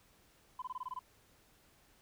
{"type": "tone bursts", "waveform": "sine", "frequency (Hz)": 1013, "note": "B5", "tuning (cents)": 44, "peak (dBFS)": -37, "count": 8, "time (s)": [0.59, 0.992], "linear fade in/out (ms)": 5, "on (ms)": 31, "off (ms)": 22, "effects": ["tanh soft clip ceiling -34 dBFS", "pink hiss -67 dBFS RMS until 2.01 s"]}